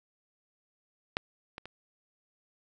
clicks, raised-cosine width 0.3 ms, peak -12 / -24 / -27 dBFS, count 3, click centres 1.169 / 1.581 / 1.656 s, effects none

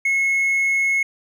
sine tone with hard clipping, 2178 Hz, C#7, 31 cents flat, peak -17 dBFS, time 0.05-1.03 s, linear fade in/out 5 ms, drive 2 dB, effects none

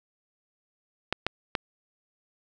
clicks, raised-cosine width 0.3 ms, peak -9 dBFS, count 3, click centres 1.126 / 1.266 / 1.552 s, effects none

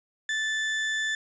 35% pulse tone, 1754 Hz, A6, 6 cents flat, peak -24 dBFS, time 0.29-1.15 s, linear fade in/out 2 ms, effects resampled to 16000 Hz + 11-bit

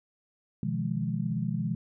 sine chord, F half-diminished seventh, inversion second, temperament just, 125.72 / 157.15 / 174.61 / 209.5 Hz, Cb3 / Eb3 / F3 / Ab3, +31 / +18 / 0 / +15 cents, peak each -33 dBFS, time 0.63-1.75 s, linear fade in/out 2 ms, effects none

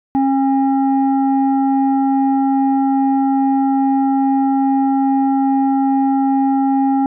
sine tone pair together, 271 / 810.6 Hz, C#4 / G#5, -39 / -42 cents, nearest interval octave + perfect fifth, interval 1897 cents, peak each -12 / -16 dBFS, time 0.15-7.06 s, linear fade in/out 0 ms, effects tanh soft clip ceiling -7 dBFS

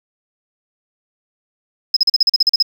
triangle tone bursts, 5110 Hz, D#8, 45 cents sharp, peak -5 dBFS, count 11, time 1.94-2.626 s, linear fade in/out 5 ms, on 26 ms, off 40 ms, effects tanh soft clip ceiling -7 dBFS + 7-bit

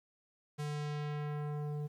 square tone with low-pass filter sweep, 148.2 Hz, D3, 16 cents sharp, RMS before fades -38 dBFS, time 0.58-1.88 s, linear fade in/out 20 ms, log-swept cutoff 11000 to 460 Hz, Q 0.83, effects 11-bit

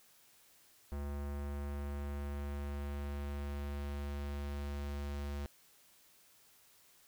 square tone with low-pass filter sweep, 71.6 Hz, D2, 43 cents flat, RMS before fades -40 dBFS, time 0.92-5.46 s, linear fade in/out 0 ms, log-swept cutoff 1500 to 6700 Hz, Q 0.73, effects white hiss -65 dBFS RMS until 7.07 s

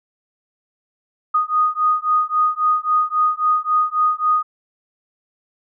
sine beating tone pair, 1238 / 1241.7 Hz, D#6 / D#6, -9 / -4 cents, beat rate 3.7 Hz, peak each -18 dBFS, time 1.34-4.43 s, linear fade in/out 10 ms, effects none

